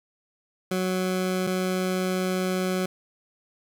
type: tone pair in turn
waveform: 20% pulse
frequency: 185 / 185 Hz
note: F#3 / F#3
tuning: 0 / 0 cents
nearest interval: unison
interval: 0 cents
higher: neither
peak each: -19 dBFS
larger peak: neither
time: 0.71-1.47 / 1.47-2.86 s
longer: second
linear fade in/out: 5 ms
effects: none